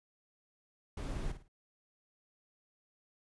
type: noise with echo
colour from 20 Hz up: brown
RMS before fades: -38 dBFS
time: 0.97-1.32 s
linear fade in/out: 5 ms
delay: 54 ms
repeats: 3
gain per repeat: -10 dB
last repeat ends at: 1.482 s
effects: resampled to 24000 Hz